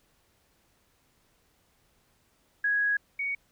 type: tone pair in turn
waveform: sine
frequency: 1661.2 / 2238 Hz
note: G#6 / C#7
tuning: 0 / +16 cents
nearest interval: perfect fourth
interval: 516 cents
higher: second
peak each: -23 / -28 dBFS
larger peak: first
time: 2.64-2.97 / 3.19-3.35 s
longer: first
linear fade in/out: 5 ms
effects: pink hiss -68 dBFS RMS until 3.51 s